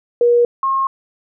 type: tone pair in turn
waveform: sine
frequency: 478.4 / 1076.2 Hz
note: A#4 / C6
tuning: +45 / +48 cents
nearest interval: octave + major second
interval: 1403 cents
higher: second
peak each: -9 / -14 dBFS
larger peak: first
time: 0.21-0.45 / 0.63-0.87 s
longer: neither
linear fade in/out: 2 ms
effects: none